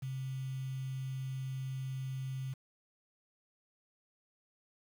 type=tone with quantisation; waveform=sine; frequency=132.1 Hz; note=C3; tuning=17 cents sharp; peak=-36 dBFS; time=0.02-2.54 s; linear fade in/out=10 ms; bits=9; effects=none